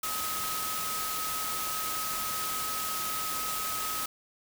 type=tone in noise; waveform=sine; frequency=1272 Hz; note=D#6; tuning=38 cents sharp; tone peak=-35 dBFS; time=0.03-4.06 s; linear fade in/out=5 ms; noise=white; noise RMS=-34 dBFS; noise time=0.03-4.06 s; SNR=-4 dB; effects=none